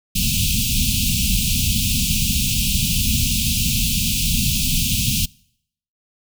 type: band-stop noise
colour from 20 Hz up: pink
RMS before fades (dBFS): -19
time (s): 0.15-5.26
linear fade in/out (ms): 10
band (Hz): 250 to 2500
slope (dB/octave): 96
effects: noise-tail reverb RT60 0.7 s tail -25 dB re dry